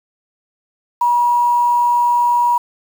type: tone with quantisation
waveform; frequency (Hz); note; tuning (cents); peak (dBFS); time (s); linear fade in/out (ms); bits
sine; 962; B5; -46; -11; 1.01-2.58; 5; 6
effects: none